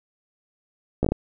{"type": "slowing click train", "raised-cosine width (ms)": 2, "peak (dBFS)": -8, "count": 5, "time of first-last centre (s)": [1.03, 1.12], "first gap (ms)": 15, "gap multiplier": 1.28, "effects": []}